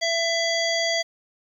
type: harmonic tone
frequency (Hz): 668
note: E5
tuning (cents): +23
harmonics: 1 / 3 / 5 / 7 / 9 / 10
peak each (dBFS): -25 / -26 / -29 / -28 / -36 / -35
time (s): 0.01-1.03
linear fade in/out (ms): 20
effects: 9-bit